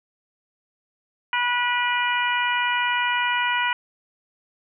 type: harmonic tone with a mistuned harmonic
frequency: 487.7 Hz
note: B4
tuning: 22 cents flat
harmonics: 2 / 3 / 4 / 5 / 6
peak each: -24 / -26 / -27 / -28 / -29 dBFS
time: 1.33-3.73 s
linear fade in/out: 2 ms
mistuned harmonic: 5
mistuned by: -18 cents
effects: none